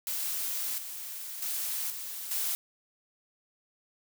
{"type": "noise with level steps", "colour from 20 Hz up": "blue", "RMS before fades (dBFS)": [-33, -40, -33, -39, -31], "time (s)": [0.07, 2.55], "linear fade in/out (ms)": 0, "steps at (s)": [0.78, 1.42, 1.9, 2.31], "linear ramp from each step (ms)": 2, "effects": []}